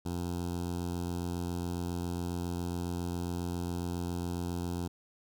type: tone with notch filter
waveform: 15% pulse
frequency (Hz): 87.31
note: F2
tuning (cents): 0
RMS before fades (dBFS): -35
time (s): 0.05-4.88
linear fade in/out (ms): 10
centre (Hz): 2000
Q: 0.71
effects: none